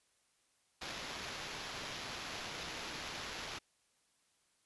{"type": "noise with sample-and-hold", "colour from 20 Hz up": "white", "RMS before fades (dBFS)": -44, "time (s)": [0.81, 3.59], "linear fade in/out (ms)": 10, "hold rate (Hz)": 8820, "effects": ["white hiss -75 dBFS RMS until 4.65 s", "resampled to 24000 Hz"]}